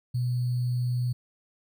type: tone with sample-and-hold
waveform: sine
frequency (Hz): 123.47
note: B2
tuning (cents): 0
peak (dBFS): -24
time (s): 0.14-1.13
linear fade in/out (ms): 10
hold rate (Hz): 4410
effects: none